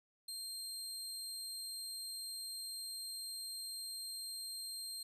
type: tone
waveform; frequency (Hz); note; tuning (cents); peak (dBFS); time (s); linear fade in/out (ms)
25% pulse; 4186; C8; 0; -38; 0.28-5.03; 5
effects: none